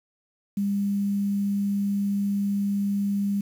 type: tone with quantisation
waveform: sine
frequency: 200.7 Hz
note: G3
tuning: 41 cents sharp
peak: -22 dBFS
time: 0.57-3.41 s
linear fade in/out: 5 ms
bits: 8
effects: none